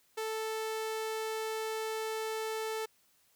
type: tone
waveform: sawtooth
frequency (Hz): 440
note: A4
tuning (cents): 0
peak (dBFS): -30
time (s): 0.17-2.86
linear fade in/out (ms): 10
effects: white hiss -69 dBFS RMS until 3.35 s